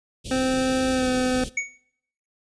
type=band-stop noise; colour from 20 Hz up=pink; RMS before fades=-34 dBFS; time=0.24-1.5 s; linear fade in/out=20 ms; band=550 to 2700 Hz; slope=48 dB/octave
type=tone with pitch glide; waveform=25% pulse; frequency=260 to 254.4 Hz; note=C4 to C4; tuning=-11 to -48 cents; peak=-17 dBFS; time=0.31-1.44 s; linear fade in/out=2 ms; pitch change=-37 cents; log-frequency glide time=0.91-1.09 s
type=tone with exponential decay; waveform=square; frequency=2233 Hz; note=C#7; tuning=12 cents sharp; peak=-20 dBFS; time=1.57-1.78 s; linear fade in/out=5 ms; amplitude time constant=44 ms
effects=noise-tail reverb RT60 0.7 s tail -22 dB re dry + resampled to 22050 Hz